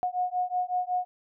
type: beating tone pair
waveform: sine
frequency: 723 / 728.4 Hz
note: F#5 / F#5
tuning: -40 / -27 cents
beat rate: 5.4 Hz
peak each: -29 dBFS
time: 0.03-1.05 s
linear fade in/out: 0 ms
effects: none